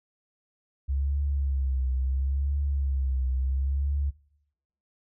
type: tone with vibrato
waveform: sine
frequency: 67.6 Hz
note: C#2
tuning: 43 cents flat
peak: -24 dBFS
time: 0.88-4.11 s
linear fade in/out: 20 ms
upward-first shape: triangle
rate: 0.73 Hz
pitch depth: 98 cents each way
effects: noise-tail reverb RT60 0.8 s tail -21 dB re dry